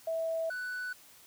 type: tone pair in turn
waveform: sine / triangle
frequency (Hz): 653 / 1489.4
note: E5 / F#6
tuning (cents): -17 / +11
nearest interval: octave + major second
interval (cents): 1428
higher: second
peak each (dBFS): -30 / -33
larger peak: first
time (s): 0.07-0.5 / 0.5-0.93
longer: neither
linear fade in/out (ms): 5
effects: white hiss -57 dBFS RMS until 1.26 s